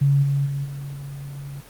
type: tone with level steps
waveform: sine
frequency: 140 Hz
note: C#3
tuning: 18 cents sharp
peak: -14 / -18 / -23 / -29 / -31 dBFS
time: 0.01-1.61 s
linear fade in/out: 10 ms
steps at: 0.22 / 0.45 / 0.64 / 0.94 s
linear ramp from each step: 20 ms
effects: pink hiss -46 dBFS RMS until 1.69 s + Opus 24 kbps